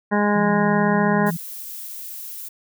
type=harmonic tone; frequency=206.5 Hz; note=G#3; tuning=10 cents flat; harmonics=1 / 2 / 3 / 4 / 5 / 7 / 8 / 9; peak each=-19 / -24 / -26 / -25 / -26 / -30 / -29 / -29 dBFS; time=0.11-1.31 s; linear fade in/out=20 ms
type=tone with vibrato; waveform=sine; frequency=169 Hz; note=E3; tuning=43 cents sharp; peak=-24 dBFS; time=0.35-1.37 s; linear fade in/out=10 ms; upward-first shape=triangle; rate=2 Hz; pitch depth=40 cents each way
type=noise; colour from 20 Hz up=violet; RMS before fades=-34 dBFS; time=1.26-2.49 s; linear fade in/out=10 ms
effects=none